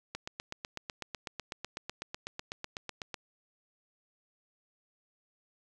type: click train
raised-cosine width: 0.2 ms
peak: -20 dBFS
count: 25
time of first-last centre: 0.15-3.143 s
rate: 8.02 Hz
effects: none